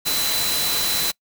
sine tone in noise, 4019 Hz, B7, 30 cents sharp, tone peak -24 dBFS, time 0.05-1.12 s, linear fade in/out 20 ms, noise white, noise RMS -23 dBFS, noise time 0.05-1.12 s, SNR -4 dB, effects noise-tail reverb RT60 0.1 s tail -25 dB re dry

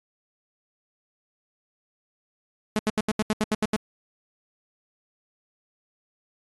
sawtooth tone bursts, 214.4 Hz, A3, 45 cents flat, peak -17 dBFS, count 10, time 2.76-3.762 s, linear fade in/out 0 ms, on 30 ms, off 78 ms, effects AAC 32 kbps

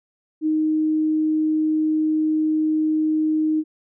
sine tone, 311.1 Hz, D#4, in tune, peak -17 dBFS, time 0.41-3.64 s, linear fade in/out 50 ms, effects none

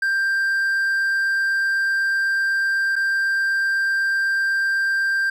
triangle tone with dropouts, 1582 Hz, G6, 15 cents sharp, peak -16 dBFS, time 0.02-5.3 s, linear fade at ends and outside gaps 5 ms, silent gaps 2.957-2.962 s, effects none

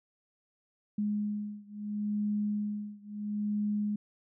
sine beating tone pair, 208 / 208.74 Hz, G#3 / G#3, +3 / +9 cents, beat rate 0.74 Hz, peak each -33 / -34 dBFS, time 0.98-3.96 s, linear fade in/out 5 ms, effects none

